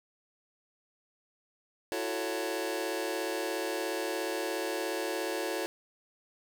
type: chord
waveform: sawtooth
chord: F# minor seventh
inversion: third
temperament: just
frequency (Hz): 333 / 370 / 444 / 555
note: E4 / F#4 / A4 / C#5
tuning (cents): +18 / 0 / +16 / +2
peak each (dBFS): -33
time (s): 1.92-5.66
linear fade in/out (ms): 0
effects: none